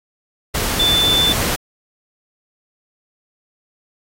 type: tone in noise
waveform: sine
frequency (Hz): 3520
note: A7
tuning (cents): 0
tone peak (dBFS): -13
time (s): 0.79-1.33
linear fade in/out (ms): 10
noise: pink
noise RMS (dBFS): -20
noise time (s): 0.54-1.56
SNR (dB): +4
effects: AAC 48 kbps